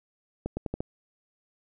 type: accelerating click train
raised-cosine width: 2 ms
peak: -17 dBFS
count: 5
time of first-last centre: 0.46-0.805 s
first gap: 110 ms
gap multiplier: 0.84
effects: none